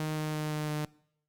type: tone with pitch steps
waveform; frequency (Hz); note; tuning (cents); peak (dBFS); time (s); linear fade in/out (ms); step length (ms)
sawtooth; 154.9 / 153.92 / 152.94 / 151.98 / 151.01; D#3 / D#3 / D#3 / D#3 / D3; -7 / -18 / -29 / -40 / +49; -27; 0-0.85; 0; 170
effects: noise-tail reverb RT60 0.7 s tail -23 dB re dry + Opus 48 kbps